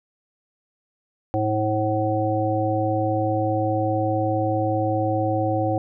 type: harmonic tone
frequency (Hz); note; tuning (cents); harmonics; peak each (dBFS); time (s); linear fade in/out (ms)
107.6; A2; -38; 1 / 3 / 5 / 7; -25 / -25 / -25 / -25; 1.34-5.78; 0
effects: none